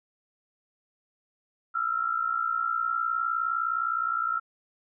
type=tone pair together; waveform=sine; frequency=1318.5 / 1378.1 Hz; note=E6 / F6; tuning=0 / -23 cents; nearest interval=minor second; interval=77 cents; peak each=-28 dBFS; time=1.74-4.4 s; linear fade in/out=20 ms; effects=none